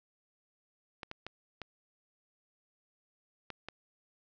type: clicks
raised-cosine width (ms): 0.3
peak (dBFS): -25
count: 6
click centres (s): 1.032 / 1.114 / 1.266 / 1.617 / 3.503 / 3.686
effects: resampled to 16000 Hz + 9-bit